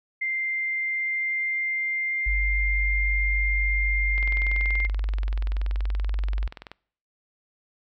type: tone with pitch glide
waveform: sine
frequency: 2093 to 2108 Hz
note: C7 to C7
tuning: 0 to +12 cents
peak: -24 dBFS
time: 0.21-4.87 s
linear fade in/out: 10 ms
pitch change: +12 cents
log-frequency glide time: 0.72-3.17 s
type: tone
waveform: sine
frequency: 49.87 Hz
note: G1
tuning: 30 cents sharp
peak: -22 dBFS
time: 2.26-6.48 s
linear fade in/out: 10 ms
type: click train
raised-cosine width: 0.3 ms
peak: -22 dBFS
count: 54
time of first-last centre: 4.18-6.716 s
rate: 20.9 Hz
effects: noise-tail reverb RT60 0.6 s tail -26 dB re dry